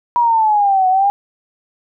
sine exponential two-way sweep, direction down then up, 970 to 739 to 814 Hz, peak -10 dBFS, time 0.16-1.1 s, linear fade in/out 0 ms, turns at 0.88 s, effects none

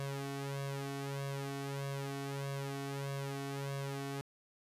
sawtooth tone with flanger, 138.59 Hz, C#3, in tune, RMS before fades -40 dBFS, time 0-4.21 s, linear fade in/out 0 ms, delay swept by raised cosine 1.8 to 2.72 ms, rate 1.6 Hz, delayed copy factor +0.8, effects resampled to 32000 Hz

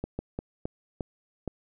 slowing click train, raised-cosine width 2 ms, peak -18 dBFS, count 6, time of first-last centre 0.04-1.477 s, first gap 150 ms, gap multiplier 1.33, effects none

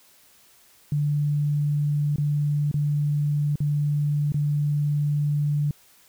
sine tone with dropouts, 146.8 Hz, D3, in tune, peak -20 dBFS, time 0.92-5.71 s, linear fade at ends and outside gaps 2 ms, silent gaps 2.16-2.182 / 2.714-2.741 / 3.557-3.603 / 4.321-4.343 s, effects white hiss -56 dBFS RMS until 6.08 s

